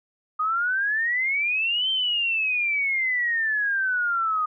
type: exponential two-way sweep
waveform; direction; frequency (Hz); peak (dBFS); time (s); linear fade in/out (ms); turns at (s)
sine; up then down; 1231 to 3136 to 1231; -21; 0.39-4.46; 10; 1.9
effects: none